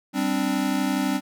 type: chord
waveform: square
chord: G suspended fourth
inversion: none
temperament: equal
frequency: 196 / 261.6 / 293.7 Hz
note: G3 / C4 / D4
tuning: 0 / 0 / 0 cents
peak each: -28 / -26 / -27 dBFS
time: 0.13-1.21 s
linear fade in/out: 50 ms
effects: none